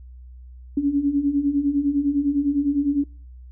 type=beating tone pair; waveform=sine; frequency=277.2 / 287.1 Hz; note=C#4 / D4; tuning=0 / -39 cents; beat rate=9.9 Hz; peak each=-24 / -19 dBFS; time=0.77-3.04 s; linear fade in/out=5 ms; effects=noise-tail reverb RT60 0.4 s tail -23 dB re dry + added 62 Hz sine -39 dBFS peak until 3.51 s